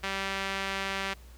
sawtooth tone with band-pass filter, 194.5 Hz, G3, 13 cents flat, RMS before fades -33 dBFS, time 0.03-1.14 s, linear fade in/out 10 ms, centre 2300 Hz, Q 1, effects added 60 Hz sine -48 dBFS peak until 1.37 s + pink hiss -58 dBFS RMS until 1.37 s

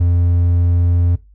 triangle tone, 87 Hz, F2, 6 cents flat, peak -9 dBFS, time 0-1.16 s, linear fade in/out 10 ms, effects noise-tail reverb RT60 0.2 s tail -17 dB re dry + added 50 Hz sine -43 dBFS peak until 1.34 s

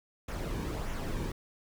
brown noise with flanger, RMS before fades -35 dBFS, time 0.28-1.32 s, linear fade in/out 5 ms, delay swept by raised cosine 0.22 to 1.52 ms, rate 1.6 Hz, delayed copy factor -0.5, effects none

